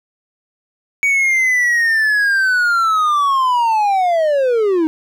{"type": "linear sweep", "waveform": "triangle", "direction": "down", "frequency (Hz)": [2260, 306.1], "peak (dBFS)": -10, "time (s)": [1.03, 4.87], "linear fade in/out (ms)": 0, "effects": []}